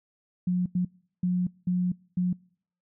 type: tone bursts at uneven times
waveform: sine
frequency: 180 Hz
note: F#3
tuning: 47 cents flat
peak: -22 dBFS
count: 5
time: 0.47-0.66 / 0.75-0.85 / 1.23-1.47 / 1.67-1.92 / 2.17-2.33 s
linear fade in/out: 5 ms
effects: noise-tail reverb RT60 0.6 s tail -26 dB re dry